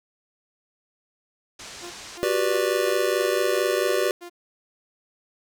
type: low-pass noise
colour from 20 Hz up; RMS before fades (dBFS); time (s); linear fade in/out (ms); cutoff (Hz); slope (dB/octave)
white; -41; 1.59-2.18; 5; 7200; 24
type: tone bursts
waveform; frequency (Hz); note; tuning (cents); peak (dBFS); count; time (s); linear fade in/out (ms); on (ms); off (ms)
sawtooth; 349.2; F4; 0; -33; 8; 1.82-4.298; 20; 91; 250
type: chord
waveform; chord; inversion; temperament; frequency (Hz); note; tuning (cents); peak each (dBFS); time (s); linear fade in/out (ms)
square; G major seventh; third; just; 367.5 / 392 / 490 / 588; F#4 / G4 / B4 / D5; -12 / 0 / -14 / +2; -27; 2.23-4.11; 0
effects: none